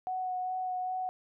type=tone with vibrato; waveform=sine; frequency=739 Hz; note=F#5; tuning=2 cents flat; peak=-31 dBFS; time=0.07-1.09 s; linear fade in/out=0 ms; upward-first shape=sine; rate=2.5 Hz; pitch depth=13 cents each way; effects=none